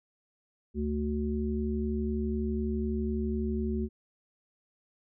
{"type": "harmonic tone", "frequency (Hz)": 74, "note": "D2", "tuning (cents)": 14, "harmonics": [1, 3, 5], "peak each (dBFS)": [-32, -31, -35], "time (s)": [0.74, 3.89], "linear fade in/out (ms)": 50, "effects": []}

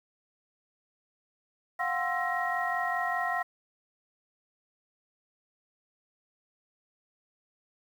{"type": "tone cluster", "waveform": "sine", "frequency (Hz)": [710, 755, 1053, 1333, 1887], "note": ["F5", "F#5", "C6", "E6", "A#6"], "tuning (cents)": [28, 35, 11, 19, 21], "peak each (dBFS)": [-32, -35, -35, -36, -32], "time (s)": [1.79, 3.43], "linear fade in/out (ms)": 10, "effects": ["tanh soft clip ceiling -16 dBFS", "9-bit"]}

